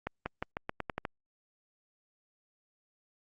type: accelerating click train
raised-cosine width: 0.5 ms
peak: -18 dBFS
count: 9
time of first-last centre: 0.07-1.052 s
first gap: 190 ms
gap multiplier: 0.87
effects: Opus 48 kbps